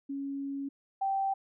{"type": "tone pair in turn", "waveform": "sine", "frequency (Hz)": [277.2, 779.5], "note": ["C#4", "G5"], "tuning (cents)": [0, -10], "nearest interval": "octave + tritone", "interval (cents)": 1790, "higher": "second", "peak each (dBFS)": [-33, -27], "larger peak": "second", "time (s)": [[0.09, 0.69], [1.01, 1.34]], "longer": "first", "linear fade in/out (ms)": 10, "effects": []}